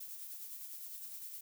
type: noise with tremolo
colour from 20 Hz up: violet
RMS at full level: -45 dBFS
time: 0-1.41 s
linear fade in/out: 5 ms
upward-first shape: triangle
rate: 9.8 Hz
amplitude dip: 45%
effects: none